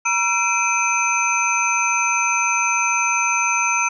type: tone cluster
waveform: sine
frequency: 952 / 1350 / 2357 / 2556 / 6150 Hz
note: A#5 / E6 / D7 / D#7 / G8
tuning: +36 / +41 / +6 / +46 / -34 cents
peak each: -23 dBFS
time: 0.05-3.89 s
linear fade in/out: 10 ms
effects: none